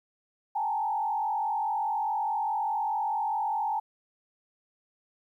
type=tone with frequency modulation; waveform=sine; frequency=854 Hz; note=G#5; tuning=48 cents sharp; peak=-26 dBFS; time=0.55-3.8 s; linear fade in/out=10 ms; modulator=44.8 Hz; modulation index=1.3; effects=11-bit